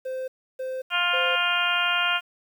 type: tone bursts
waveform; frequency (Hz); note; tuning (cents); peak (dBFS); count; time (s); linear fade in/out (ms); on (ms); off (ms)
triangle; 519; C5; -14; -26; 3; 0.05-1.36; 10; 230; 310
type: harmonic tone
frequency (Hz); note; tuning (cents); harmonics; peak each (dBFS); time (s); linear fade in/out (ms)
351.7; F4; +12; 2 / 3 / 4 / 5 / 6 / 7 / 8 / 9; -31 / -31 / -25 / -35 / -37 / -28 / -27 / -31; 0.9-2.21; 50
effects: 9-bit